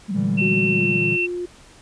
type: tone with vibrato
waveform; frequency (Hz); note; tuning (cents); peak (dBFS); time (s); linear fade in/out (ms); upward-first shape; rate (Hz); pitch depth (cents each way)
sine; 196; G3; 0; -22; 0.08-0.98; 20; square; 16; 110
type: chord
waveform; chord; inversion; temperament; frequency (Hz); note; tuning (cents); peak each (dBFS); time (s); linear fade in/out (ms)
triangle; E half-diminished seventh; second; equal; 116.54 / 146.83 / 164.81 / 196; Bb2 / D3 / E3 / G3; 0 / 0 / 0 / 0; -26; 0.13-1.18; 50
type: tone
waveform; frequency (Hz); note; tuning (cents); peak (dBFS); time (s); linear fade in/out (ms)
sine; 2700; E7; +41; -19; 0.37-1.27; 20
type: tone with pitch glide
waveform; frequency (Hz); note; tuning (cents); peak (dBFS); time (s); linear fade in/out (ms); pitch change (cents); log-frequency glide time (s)
sine; 369.4 to 354.1; F#4 to F4; -3 to +24; -24; 0.41-1.46; 10; -73; 0.71-0.83
effects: pink hiss -48 dBFS RMS until 1.81 s + resampled to 22050 Hz